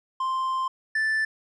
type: tone pair in turn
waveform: triangle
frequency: 1046.5 / 1760 Hz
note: C6 / A6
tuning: 0 / 0 cents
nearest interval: major sixth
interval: 900 cents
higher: second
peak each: -22 / -20 dBFS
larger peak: second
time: 0.2-0.68 / 0.95-1.25 s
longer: first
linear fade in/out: 5 ms
effects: resampled to 24000 Hz